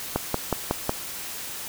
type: click train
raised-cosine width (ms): 1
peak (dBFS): -8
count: 5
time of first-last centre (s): 0.16-0.894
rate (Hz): 5.45
effects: white hiss -35 dBFS RMS until 1.68 s